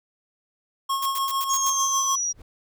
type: tone with tremolo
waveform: square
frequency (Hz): 1087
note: C#6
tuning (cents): -34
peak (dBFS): -22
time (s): 0.89-2.16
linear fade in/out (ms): 10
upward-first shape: sine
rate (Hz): 6.7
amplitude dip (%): 50
type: noise bursts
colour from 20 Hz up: blue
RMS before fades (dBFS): -31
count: 6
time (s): 1.02-1.7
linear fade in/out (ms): 5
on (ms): 40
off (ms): 88
type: exponential sweep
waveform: sine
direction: down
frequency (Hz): 6645 to 5710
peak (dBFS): -23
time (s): 1.49-2.33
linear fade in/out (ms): 20
type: noise with exponential growth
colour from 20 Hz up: brown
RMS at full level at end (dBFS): -39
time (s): 2.27-2.42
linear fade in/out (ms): 5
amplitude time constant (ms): 32
effects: none